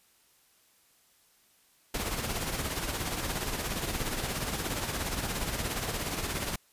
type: noise with tremolo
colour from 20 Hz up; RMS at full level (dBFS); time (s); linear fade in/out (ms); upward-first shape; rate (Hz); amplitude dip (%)
pink; -31; 1.94-6.56; 5; sine; 17; 50
effects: white hiss -65 dBFS RMS until 6.72 s + resampled to 32000 Hz